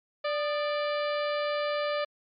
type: harmonic tone with a mistuned harmonic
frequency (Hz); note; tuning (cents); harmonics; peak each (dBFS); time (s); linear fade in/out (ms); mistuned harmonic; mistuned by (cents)
587.3; D5; 0; 1 / 2 / 3 / 4 / 5 / 6 / 7 / 8; -28 / -34 / -38 / -40 / -42 / -44 / -45 / -46; 0.24-2.05; 10; 2; +65
effects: MP3 64 kbps